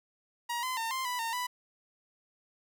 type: tone with pitch steps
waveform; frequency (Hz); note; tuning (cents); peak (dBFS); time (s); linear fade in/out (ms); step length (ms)
sawtooth; 950 / 1024 / 908 / 1047 / 989 / 914 / 990; A#5 / C6 / A#5 / C6 / B5 / A#5 / B5; +33 / -38 / -46 / +1 / +2 / -34 / +4; -28; 0.49-1.47; 10; 140
effects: none